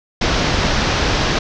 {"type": "low-pass noise", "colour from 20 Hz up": "pink", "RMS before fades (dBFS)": -17, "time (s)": [0.21, 1.39], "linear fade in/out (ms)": 5, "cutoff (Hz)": 6000, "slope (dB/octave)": 48, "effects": []}